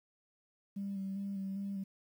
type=tone with vibrato; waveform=sine; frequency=196 Hz; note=G3; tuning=in tune; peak=-35 dBFS; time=0.76-1.84 s; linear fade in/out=10 ms; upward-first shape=square; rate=2.5 Hz; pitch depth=23 cents each way; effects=tanh soft clip ceiling -32 dBFS + 11-bit